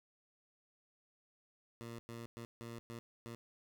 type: tone bursts at uneven times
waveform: 15% pulse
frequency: 116.54 Hz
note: A#2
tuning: in tune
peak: -39 dBFS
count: 6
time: 1.81-1.99 / 2.09-2.26 / 2.37-2.45 / 2.61-2.79 / 2.9-2.99 / 3.26-3.35 s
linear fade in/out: 0 ms
effects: none